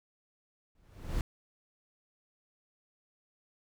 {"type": "noise with exponential growth", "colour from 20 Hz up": "brown", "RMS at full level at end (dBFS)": -29, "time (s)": [0.75, 1.21], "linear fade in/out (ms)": 2, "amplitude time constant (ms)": 98, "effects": []}